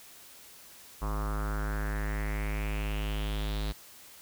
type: tone with low-pass filter sweep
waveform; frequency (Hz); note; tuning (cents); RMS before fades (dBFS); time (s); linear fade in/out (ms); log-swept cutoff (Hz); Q
square; 52.2; G#1; +10; -32; 1.01-3.73; 20; 1100 to 4100; 4.6
effects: white hiss -52 dBFS RMS until 4.21 s